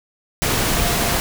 sine tone in noise, 695 Hz, F5, 9 cents flat, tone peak -28 dBFS, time 0.75-1.14 s, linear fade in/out 0 ms, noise pink, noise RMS -19 dBFS, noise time 0.42-1.2 s, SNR -12 dB, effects none

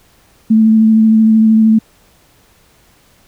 sine tone with vibrato, 220.3 Hz, A3, 2 cents sharp, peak -5 dBFS, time 0.5-1.79 s, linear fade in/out 10 ms, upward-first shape sine, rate 13 Hz, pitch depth 16 cents each way, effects pink hiss -50 dBFS RMS until 3.27 s

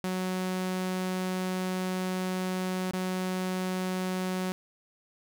sawtooth tone with dropouts, 185 Hz, F#3, in tune, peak -25 dBFS, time 0.04-4.52 s, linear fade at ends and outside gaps 0 ms, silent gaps 2.911-2.935 s, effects none

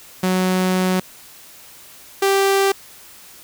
sawtooth tone pair in turn, 185 / 392 Hz, F#3 / G4, 0 / 0 cents, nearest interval octave + minor second, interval 1300 cents, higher second, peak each -12 / -10 dBFS, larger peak second, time 0.23-1 / 2.22-2.72 s, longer first, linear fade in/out 5 ms, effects white hiss -43 dBFS RMS until 3.43 s

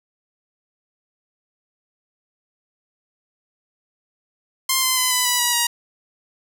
5% pulse tone with pitch steps, 1051 / 1033.5 / 1016.4 / 999.5 / 982.9 / 966.6 / 950.5 Hz, C6 / C6 / B5 / B5 / B5 / B5 / A#5, +7 / -22 / +49 / +20 / -9 / -38 / +33 cents, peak -5 dBFS, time 4.69-5.67 s, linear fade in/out 5 ms, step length 140 ms, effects none

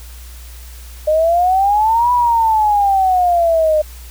sine exponential two-way sweep, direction up then down, 606 to 987.8 to 606 Hz, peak -10 dBFS, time 1.07-3.82 s, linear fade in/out 10 ms, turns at 2.12 s, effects added 60 Hz sine -32 dBFS peak until 4.1 s + white hiss -41 dBFS RMS until 4.1 s

